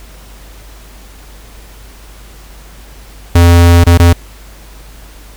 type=tone with dropouts; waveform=square; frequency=86 Hz; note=F2; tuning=26 cents flat; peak=-3 dBFS; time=3.35-4.13 s; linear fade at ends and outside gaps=5 ms; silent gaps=3.84-3.866 / 3.976-3.996 s; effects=added 50 Hz sine -33 dBFS peak until 5.36 s + pink hiss -39 dBFS RMS until 5.36 s